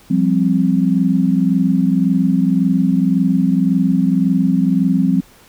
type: chord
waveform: sine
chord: F suspended second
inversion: none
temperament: just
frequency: 174.61 / 196.44 / 261.9 Hz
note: F3 / G3 / C4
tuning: 0 / +4 / +2 cents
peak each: -16 dBFS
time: 0.1-5.21 s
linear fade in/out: 10 ms
effects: pink hiss -47 dBFS RMS until 5.48 s